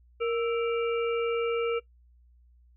harmonic tone with a mistuned harmonic, 466.2 Hz, A#4, in tune, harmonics 1 / 3 / 5 / 6, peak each -25 / -35 / -39 / -41 dBFS, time 0.2-1.8 s, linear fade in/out 20 ms, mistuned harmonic 3, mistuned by -100 cents, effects noise-tail reverb RT60 0.1 s tail -19 dB re dry + added 60 Hz sine -56 dBFS peak until 2.76 s

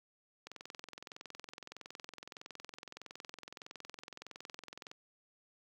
click train, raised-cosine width 0.2 ms, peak -29 dBFS, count 97, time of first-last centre 0.47-4.914 s, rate 21.6 Hz, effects high-pass 150 Hz 12 dB/octave + 10-bit

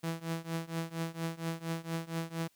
sawtooth tone with tremolo, 164.81 Hz, E3, in tune, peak -27 dBFS, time 0.03-2.48 s, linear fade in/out 10 ms, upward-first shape triangle, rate 4.3 Hz, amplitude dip 95%, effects white hiss -70 dBFS RMS until 2.55 s

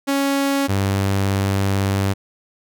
sawtooth tone pair in turn, 277.2 / 98 Hz, C#4 / G2, 0 / 0 cents, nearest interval octave + tritone, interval 1800 cents, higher first, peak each -13 / -13 dBFS, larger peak neither, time 0.07-0.68 / 0.68-2.14 s, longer second, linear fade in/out 20 ms, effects none

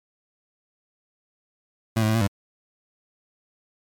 25% pulse tone with pitch steps, 112.4 / 108.4 / 110.2 / 114.3 / 99.1 Hz, A2 / A2 / A2 / A#2 / G2, +37 / -25 / +3 / -34 / +19 cents, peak -15 dBFS, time 1.96-2.275 s, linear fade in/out 10 ms, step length 63 ms, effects MP3 96 kbps

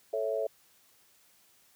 sine chord, A major, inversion none, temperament equal, 440 / 554.4 / 659.3 Hz, A4 / C#5 / E5, 0 / 0 / 0 cents, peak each -33 dBFS, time 0.13-0.47 s, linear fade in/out 5 ms, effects white hiss -64 dBFS RMS until 1.75 s + high-pass 60 Hz 12 dB/octave

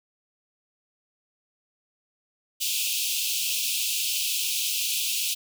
pink high-pass noise, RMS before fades -27 dBFS, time 2.6-5.35 s, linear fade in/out 20 ms, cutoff 2500 Hz, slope 96 dB/octave, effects none

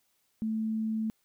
sine tone, 220 Hz, A3, in tune, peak -28 dBFS, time 0.42-1.1 s, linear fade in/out 0 ms, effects white hiss -73 dBFS RMS until 1.24 s

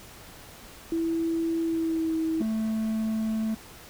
sine tone with pitch glide, 329.6 to 321.7 Hz, E4 to E4, 0 to -42 cents, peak -24 dBFS, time 0.92-2.42 s, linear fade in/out 2 ms, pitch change -42 cents, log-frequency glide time 1.62-2.15 s
triangle tone, 220 Hz, A3, in tune, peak -23 dBFS, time 2.4-3.55 s, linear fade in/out 10 ms
effects pink hiss -47 dBFS RMS until 3.89 s

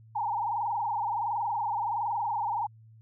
sine tone with frequency modulation, 880 Hz, A5, in tune, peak -27 dBFS, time 0.15-2.67 s, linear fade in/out 10 ms, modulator 21.4 Hz, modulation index 3.5, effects added 111 Hz sine -51 dBFS peak until 3.01 s

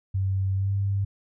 sine tone with pitch glide, 96.1 to 98.97 Hz, G2 to G2, -34 to +17 cents, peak -22 dBFS, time 0.14-1.05 s, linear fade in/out 10 ms, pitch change +51 cents, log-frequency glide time 0.55-0.72 s, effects none

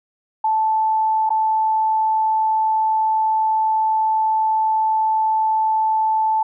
sine tone with dropouts, 876 Hz, A5, 8 cents flat, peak -15 dBFS, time 0.44-6.43 s, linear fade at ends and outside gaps 5 ms, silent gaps 1.293-1.303 s, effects none

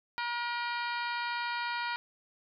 harmonic tone with a mistuned harmonic, 476.8 Hz, A#4, 39 cents sharp, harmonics 2 / 3 / 4 / 5 / 6 / 7 / 8 / 9 / 10, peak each -35 / -37 / -41 / -41 / -49 / -48 / -47 / -46 / -50 dBFS, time 0.18-1.96 s, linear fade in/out 0 ms, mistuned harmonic 7, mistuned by -90 cents, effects none

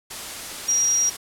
sine tone in noise, 5710 Hz, F8, 37 cents sharp, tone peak -17 dBFS, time 0.68-1.1 s, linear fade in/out 10 ms, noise white, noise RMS -33 dBFS, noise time 0.1-1.17 s, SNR +13 dB, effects low-pass 11000 Hz 12 dB/octave

